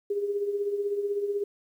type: tone with tremolo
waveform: sine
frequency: 406.1 Hz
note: G#4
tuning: 39 cents flat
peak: -23 dBFS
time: 0.1-1.44 s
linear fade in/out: 5 ms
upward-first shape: triangle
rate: 16 Hz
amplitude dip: 65%
effects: 10-bit